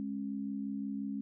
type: tone pair together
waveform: sine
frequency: 207.7 / 273.4 Hz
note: G#3 / C#4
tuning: 0 / -24 cents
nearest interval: perfect fourth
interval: 476 cents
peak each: -37 / -38 dBFS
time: 0-1.21 s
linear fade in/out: 0 ms
effects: none